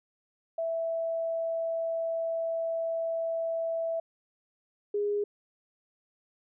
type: tone pair in turn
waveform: sine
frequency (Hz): 659.3 / 411.4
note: E5 / G#4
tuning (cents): 0 / -16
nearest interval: minor sixth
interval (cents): 816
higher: first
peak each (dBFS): -28 / -26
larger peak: second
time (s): 0.58-4 / 4.94-5.24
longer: first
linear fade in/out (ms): 5
effects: none